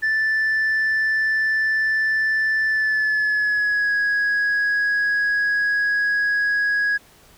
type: tone with pitch glide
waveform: sine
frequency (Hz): 1760 to 1661.2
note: A6 to G#6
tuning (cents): 0 to 0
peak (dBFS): -15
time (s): 0.02-6.98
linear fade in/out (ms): 20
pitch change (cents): -100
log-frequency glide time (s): 2.67-3.93
effects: tanh soft clip ceiling -16 dBFS + pink hiss -51 dBFS RMS until 7.37 s